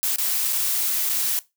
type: noise with dropouts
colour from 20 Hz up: blue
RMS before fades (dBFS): -23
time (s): 0.03-1.39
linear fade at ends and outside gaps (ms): 0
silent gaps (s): 0.16-0.184 / 0.526-0.53 / 1.092-1.096
effects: noise-tail reverb RT60 0.2 s tail -18 dB re dry